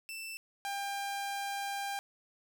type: tone pair in turn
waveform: sawtooth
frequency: 2663 / 797.9 Hz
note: E7 / G5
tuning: +17 / +30 cents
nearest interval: octave + major sixth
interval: 2087 cents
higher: first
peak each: -37 / -31 dBFS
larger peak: second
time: 0.09-0.37 / 0.65-1.99 s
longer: second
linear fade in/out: 0 ms
effects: none